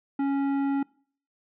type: tone with tanh clipping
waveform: sine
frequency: 277.2 Hz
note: C#4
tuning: in tune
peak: -25 dBFS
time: 0.19-0.83 s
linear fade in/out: 5 ms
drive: 12 dB
effects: noise-tail reverb RT60 0.5 s tail -24 dB re dry